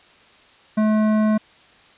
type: tone with hard clipping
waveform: sine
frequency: 215.2 Hz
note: A3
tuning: 38 cents flat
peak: -17 dBFS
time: 0.77-1.38 s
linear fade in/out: 10 ms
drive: 13 dB
effects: white hiss -51 dBFS RMS until 1.97 s + resampled to 8000 Hz